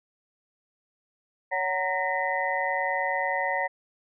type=tone cluster; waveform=sine; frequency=559 / 746 / 925 / 1849 / 1998 Hz; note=C#5 / F#5 / A#5 / A#6 / B6; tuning=+14 / +14 / -14 / -15 / +20 cents; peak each=-31 dBFS; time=1.51-3.68 s; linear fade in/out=20 ms; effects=none